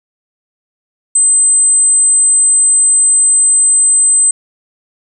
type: tone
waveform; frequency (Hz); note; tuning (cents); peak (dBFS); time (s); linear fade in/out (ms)
sine; 8150; C9; -47; -6; 1.15-4.31; 5
effects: none